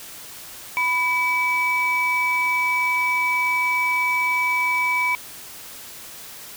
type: tone pair together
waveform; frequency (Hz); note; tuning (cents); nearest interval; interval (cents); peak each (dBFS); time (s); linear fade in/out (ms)
sine; 992.3 / 2293; B5 / D7; +8 / -42; octave + minor third; 1450; -22 / -19; 0.77-5.15; 0
effects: tanh soft clip ceiling -12 dBFS + white hiss -39 dBFS RMS until 6.56 s